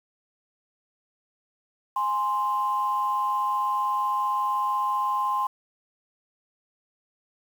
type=tone pair together; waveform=sine; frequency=830 / 1045.7 Hz; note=G#5 / C6; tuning=-1 / -1 cents; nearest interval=major third; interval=400 cents; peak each=-28 / -23 dBFS; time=1.96-5.47 s; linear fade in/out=5 ms; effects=tanh soft clip ceiling -15 dBFS + 8-bit